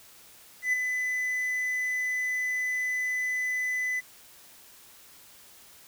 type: tone with ADSR envelope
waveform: triangle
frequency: 2004 Hz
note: B6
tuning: 25 cents sharp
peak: -19 dBFS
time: 0.62-4.01 s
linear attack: 110 ms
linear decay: 10 ms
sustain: -6 dB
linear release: 24 ms
effects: white hiss -53 dBFS RMS until 5.87 s